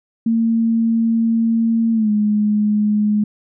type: tone with pitch glide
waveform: sine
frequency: 227.7 to 210 Hz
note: A#3 to G#3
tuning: -40 to +19 cents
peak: -13 dBFS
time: 0.26-3.24 s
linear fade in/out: 5 ms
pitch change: -141 cents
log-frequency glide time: 1.93-2.1 s
effects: none